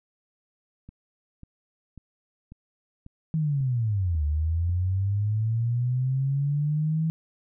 click train, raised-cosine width 5 ms, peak -31 dBFS, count 8, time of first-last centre 0.89-4.694 s, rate 1.84 Hz
sine linear two-way sweep, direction down then up, 162.2 to 73 to 162.2 Hz, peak -22 dBFS, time 3.34-7.1 s, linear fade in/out 0 ms, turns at 4.24 s
effects none

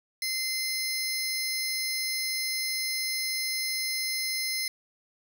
25% pulse tone pair together, 2075 / 5234 Hz, C7 / E8, -15 / -13 cents, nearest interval octave + major third, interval 1602 cents, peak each -27 dBFS, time 0.22-4.68 s, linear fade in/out 2 ms, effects none

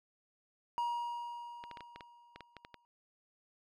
triangle tone with exponential decay, 951 Hz, A#5, 34 cents sharp, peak -29 dBFS, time 0.78-2.85 s, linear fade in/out 0 ms, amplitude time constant 450 ms
clicks, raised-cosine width 0.3 ms, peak -31 dBFS, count 11, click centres 1.639 / 1.713 / 1.772 / 1.807 / 1.96 / 2.008 / 2.36 / 2.407 / 2.567 / 2.649 / 2.743 s
effects none

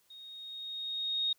sine tone with level ramp, 3729 Hz, A#7, in tune, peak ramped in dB -48 to -27 dBFS, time 0.1-1.33 s, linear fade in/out 5 ms, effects white hiss -70 dBFS RMS until 1.38 s

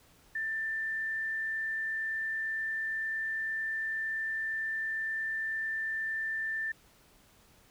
sine tone with frequency modulation, 1779 Hz, A6, 19 cents sharp, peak -31 dBFS, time 0.35-6.72 s, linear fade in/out 5 ms, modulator 28.8 Hz, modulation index 0.23, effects pink hiss -62 dBFS RMS until 7.7 s

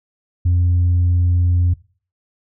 sine tone, 88 Hz, F2, 14 cents sharp, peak -10 dBFS, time 0.45-1.74 s, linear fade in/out 10 ms, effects noise-tail reverb RT60 0.4 s tail -21 dB re dry + tanh soft clip ceiling -10 dBFS

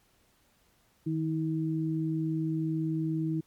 sine tone pair together, 157.42 / 319.6 Hz, D#3 / D#4, +21 / +47 cents, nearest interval octave, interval 1226 cents, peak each -30 / -30 dBFS, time 1.06-3.41 s, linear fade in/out 10 ms, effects pink hiss -67 dBFS RMS until 3.46 s + MP3 96 kbps

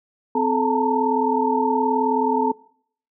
sine tone cluster, 257.5 / 434.3 / 883 / 922 Hz, C4 / A4 / A5 / A#5, -28 / -23 / +6 / -19 cents, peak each -23 dBFS, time 0.35-2.52 s, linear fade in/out 5 ms, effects noise-tail reverb RT60 0.6 s tail -23 dB re dry

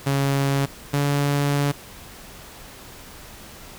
sawtooth tone pair in turn, 138.59 / 142.82 Hz, C#3 / D3, 0 / -48 cents, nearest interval minor second, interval 52 cents, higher second, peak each -15 dBFS, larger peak neither, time 0.06-0.66 / 0.93-1.72 s, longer second, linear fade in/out 10 ms, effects pink hiss -42 dBFS RMS until 3.78 s

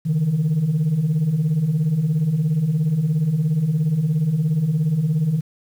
sine beating tone pair, 141.7 / 158.7 Hz, C#3 / D#3, +38 / +35 cents, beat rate 17 Hz, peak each -22 / -16 dBFS, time 0.05-5.41 s, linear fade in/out 20 ms, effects tanh soft clip ceiling -13 dBFS + 8-bit

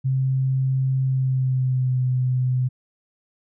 sine tone with pitch glide, 132.2 to 127.33 Hz, C3 to C3, +18 to -47 cents, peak -18 dBFS, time 0.04-2.69 s, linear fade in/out 20 ms, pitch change -65 cents, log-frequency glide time 1.02-2.02 s, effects none

